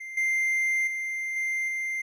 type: tone with level steps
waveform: triangle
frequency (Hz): 2093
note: C7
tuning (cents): 0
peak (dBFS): -34 / -21 / -27 / -24 / -26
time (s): 0-2.02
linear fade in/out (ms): 10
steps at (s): 0.17 / 0.87 / 1.36 / 1.68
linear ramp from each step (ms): 5
effects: none